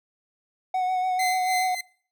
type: tone with vibrato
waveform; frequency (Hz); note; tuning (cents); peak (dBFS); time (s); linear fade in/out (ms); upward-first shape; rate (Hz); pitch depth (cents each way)
triangle; 740; F#5; 0; -20; 0.74-1.75; 5; sine; 6.9; 21
type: tone with tremolo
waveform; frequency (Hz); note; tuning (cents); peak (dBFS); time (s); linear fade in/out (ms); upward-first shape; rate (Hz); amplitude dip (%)
sawtooth; 2061; C7; -27; -21; 1.19-1.81; 5; sine; 3.3; 65
effects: noise-tail reverb RT60 0.5 s tail -23 dB re dry